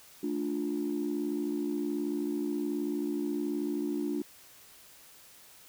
sine chord, D minor, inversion second, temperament just, 220.2 / 293.7 / 352.4 Hz, A3 / D4 / F4, +2 / 0 / +16 cents, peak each -36 / -31 / -34 dBFS, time 0.23-4.22 s, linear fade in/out 5 ms, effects tanh soft clip ceiling -23 dBFS + white hiss -55 dBFS RMS until 5.68 s

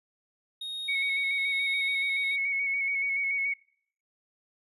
triangle tone with tremolo, 3729 Hz, A#7, in tune, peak -31 dBFS, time 0.61-2.36 s, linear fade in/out 5 ms, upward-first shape sine, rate 1.1 Hz, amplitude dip 35%
sine tone with vibrato, 2217 Hz, C#7, in tune, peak -26 dBFS, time 0.88-3.54 s, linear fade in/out 10 ms, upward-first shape square, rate 7 Hz, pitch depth 22 cents each way
effects noise-tail reverb RT60 0.6 s tail -24 dB re dry + resampled to 32000 Hz

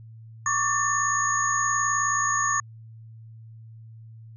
sine tone cluster, 1117 / 1176 / 1786 / 6660 Hz, C#6 / D6 / A6 / G#8, +13 / +2 / +25 / +4 cents, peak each -27 dBFS, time 0.46-2.6 s, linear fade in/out 2 ms, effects added 112 Hz sine -42 dBFS peak until 4.36 s

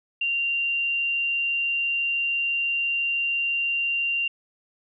sine tone, 2773 Hz, F7, 13 cents flat, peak -22 dBFS, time 0.21-4.28 s, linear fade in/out 5 ms, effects none

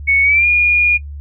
sine tone with pitch glide, 2217 to 2432 Hz, C#7 to D#7, 0 to -40 cents, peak -9 dBFS, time 0.07-0.98 s, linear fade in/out 20 ms, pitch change +160 cents, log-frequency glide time 0.23-0.47 s, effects noise-tail reverb RT60 0.1 s tail -21 dB re dry + added 72 Hz sine -26 dBFS peak until 1.2 s

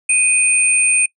sine tone pair together, 2489 / 8875 Hz, D#7 / C#9, 0 / +1 cents, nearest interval octave + minor seventh, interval 2201 cents, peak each -14 dBFS, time 0.09-1.06 s, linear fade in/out 5 ms, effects noise-tail reverb RT60 0.1 s tail -23 dB re dry

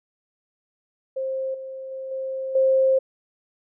sine tone with level steps, 529 Hz, C5, 19 cents sharp, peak -24 / -32 / -30 / -26 / -15 dBFS, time 1.16-2.99 s, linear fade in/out 10 ms, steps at 1.54 / 1.91 / 2.11 / 2.55 s, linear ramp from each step 5 ms, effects none

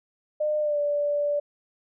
sine tone with pitch glide, 605 to 582.7 Hz, D#5 to D5, -49 to -14 cents, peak -22 dBFS, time 0.4-1.4 s, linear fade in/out 10 ms, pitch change -65 cents, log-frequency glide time 0.6-0.79 s, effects none

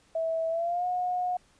sine tone with pitch glide, 652 to 723.4 Hz, E5 to F#5, -19 to -39 cents, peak -26 dBFS, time 0.15-1.37 s, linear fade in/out 5 ms, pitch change +180 cents, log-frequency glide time 0.49-0.86 s, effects pink hiss -63 dBFS RMS until 1.59 s + resampled to 22050 Hz

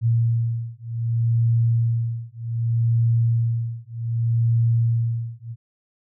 sine beating tone pair, 115.6 / 116.25 Hz, A#2 / A#2, -14 / -4 cents, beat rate 0.65 Hz, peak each -21 dBFS, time 0.01-5.56 s, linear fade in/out 50 ms, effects none

